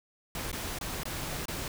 pink noise with dropouts, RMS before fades -36 dBFS, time 0.35-1.68 s, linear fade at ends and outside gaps 2 ms, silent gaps 0.516-0.528 / 0.787-0.811 / 1.034-1.054 / 1.456-1.482 s, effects none

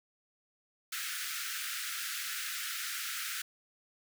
pink high-pass noise, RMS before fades -38 dBFS, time 0.92-3.42 s, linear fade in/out 5 ms, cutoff 1300 Hz, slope 96 dB/octave, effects none

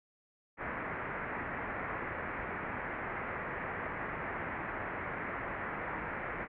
white low-pass noise, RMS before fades -39 dBFS, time 0.57-6.48 s, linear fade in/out 50 ms, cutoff 2100 Hz, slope 48 dB/octave, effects none

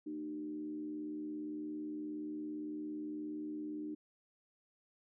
sine tone with frequency modulation, 302.9 Hz, D#4, 46 cents flat, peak -39 dBFS, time 0.06-3.95 s, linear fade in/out 10 ms, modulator 78.2 Hz, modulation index 0.52, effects none

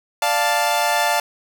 sawtooth chord, D minor, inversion none, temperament equal, 587.3 / 698.5 / 880 Hz, D5 / F5 / A5, 0 / 0 / 0 cents, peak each -20 / -17 / -16 dBFS, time 0.22-1.2 s, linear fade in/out 2 ms, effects none

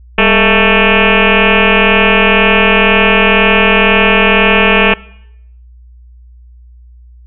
sine tone with frequency modulation, 1116 Hz, C#6, 11 cents sharp, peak -5 dBFS, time 0.18-4.94 s, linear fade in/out 5 ms, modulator 219 Hz, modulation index 7.8, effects noise-tail reverb RT60 0.8 s tail -22 dB re dry + added 60 Hz sine -35 dBFS peak until 7.26 s

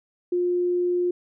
sine tone, 355 Hz, F4, 28 cents sharp, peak -20 dBFS, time 0.32-1.11 s, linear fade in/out 5 ms, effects none

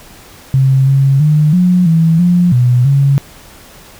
sine tone with pitch steps, 133.5 / 136.5 / 151.5 / 180.2 / 163.3 / 176.5 / 123.6 / 138.9 Hz, C3 / C#3 / D#3 / F#3 / E3 / F3 / B2 / C#3, +35 / -26 / -46 / -45 / -16 / +19 / +2 / +4 cents, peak -6 dBFS, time 0.54-3.18 s, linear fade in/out 0 ms, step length 330 ms, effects pink hiss -38 dBFS RMS until 3.99 s

